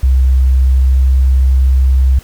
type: tone with pitch glide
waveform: sine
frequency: 65 to 65.45 Hz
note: C2 to C2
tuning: -11 to +1 cents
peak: -6 dBFS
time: 0.03-2.19 s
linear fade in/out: 5 ms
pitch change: +12 cents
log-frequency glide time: 0.52-1.17 s
effects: pink hiss -40 dBFS RMS until 2.23 s